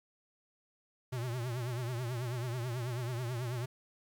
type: tone with vibrato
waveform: square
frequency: 122.2 Hz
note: B2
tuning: 18 cents flat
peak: -35 dBFS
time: 1.12-3.66 s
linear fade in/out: 10 ms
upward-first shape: triangle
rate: 9.2 Hz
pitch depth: 130 cents each way
effects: 11-bit